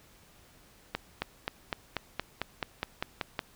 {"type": "accelerating click train", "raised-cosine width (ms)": 0.3, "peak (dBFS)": -14, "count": 12, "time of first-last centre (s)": [0.95, 3.392], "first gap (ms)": 270, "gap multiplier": 0.96, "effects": ["pink hiss -59 dBFS RMS until 3.55 s"]}